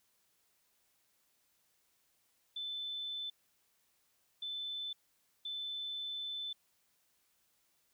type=tone bursts at uneven times; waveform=sine; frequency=3520 Hz; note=A7; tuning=in tune; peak=-38 dBFS; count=3; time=2.56-3.3 / 4.42-4.93 / 5.45-6.53 s; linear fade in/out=5 ms; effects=white hiss -75 dBFS RMS until 7.93 s